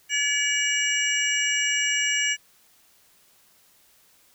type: tone cluster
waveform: sine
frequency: 1711 / 2284 / 2896 / 5860 / 7470 Hz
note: A6 / D7 / F#7 / F#8 / A#8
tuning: -49 / -49 / -38 / -18 / +3 cents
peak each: -28 / -26 / -26 / -30 / -31 dBFS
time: 0.09-2.37 s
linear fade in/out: 50 ms
effects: white hiss -59 dBFS RMS until 4.34 s